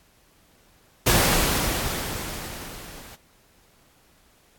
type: noise with level ramp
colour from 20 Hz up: pink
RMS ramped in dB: -17 to -44 dBFS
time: 1.06-3.16 s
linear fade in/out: 10 ms
effects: pink hiss -59 dBFS RMS until 4.58 s + AAC 64 kbps